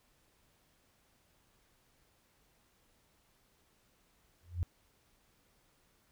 sine tone with exponential growth, 87.31 Hz, F2, in tune, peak -26 dBFS, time 4.43-4.63 s, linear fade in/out 0 ms, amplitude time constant 43 ms, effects tanh soft clip ceiling -22 dBFS + pink hiss -71 dBFS RMS until 6.11 s

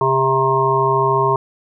harmonic tone with a mistuned harmonic, 133.5 Hz, C3, 35 cents sharp, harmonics 1 / 3 / 5 / 7 / 8, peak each -22 / -18 / -24 / -18 / -18 dBFS, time 0.01-1.36 s, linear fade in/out 2 ms, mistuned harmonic 5, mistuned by -24 cents, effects none

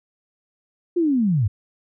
sine linear sweep, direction down, 360 to 89.9 Hz, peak -16 dBFS, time 0.96-1.48 s, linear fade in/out 10 ms, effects none

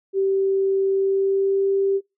sine tone with pitch glide, 388.2 to 392 Hz, G4 to G4, -17 to 0 cents, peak -17 dBFS, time 0.13-2.01 s, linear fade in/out 50 ms, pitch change +17 cents, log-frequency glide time 0.9-1.69 s, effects noise-tail reverb RT60 0.2 s tail -22 dB re dry

